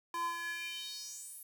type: tone with high-pass filter sweep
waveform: square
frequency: 340 Hz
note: F4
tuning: 46 cents flat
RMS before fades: -41 dBFS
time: 0.14-1.43 s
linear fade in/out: 2 ms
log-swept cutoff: 810 to 12000 Hz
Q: 4.3
effects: 11-bit